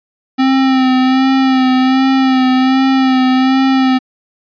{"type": "tone with vibrato", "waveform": "square", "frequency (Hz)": 261.6, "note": "C4", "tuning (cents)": 0, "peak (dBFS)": -9, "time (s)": [0.38, 3.99], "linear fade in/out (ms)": 20, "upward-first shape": "sine", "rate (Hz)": 1.3, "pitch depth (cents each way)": 31, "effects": ["resampled to 11025 Hz"]}